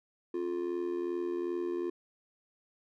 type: tone with amplitude modulation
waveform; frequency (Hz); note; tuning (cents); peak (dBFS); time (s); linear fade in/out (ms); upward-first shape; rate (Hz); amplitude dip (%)
triangle; 351.2; F4; +10; -26; 0.34-1.9; 5; sine; 82.6; 75
effects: none